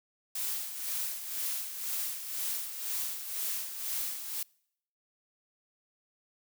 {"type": "noise with tremolo", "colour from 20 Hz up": "blue", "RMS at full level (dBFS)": -33, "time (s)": [0.35, 4.43], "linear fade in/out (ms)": 5, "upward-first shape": "sine", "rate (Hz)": 2, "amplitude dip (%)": 60, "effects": ["noise-tail reverb RT60 0.7 s tail -26 dB re dry"]}